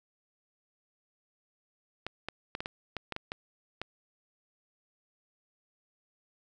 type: clicks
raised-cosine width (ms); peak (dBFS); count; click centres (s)
0.3; -19; 10; 2.066 / 2.286 / 2.551 / 2.605 / 2.659 / 2.967 / 3.123 / 3.164 / 3.319 / 3.816
effects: none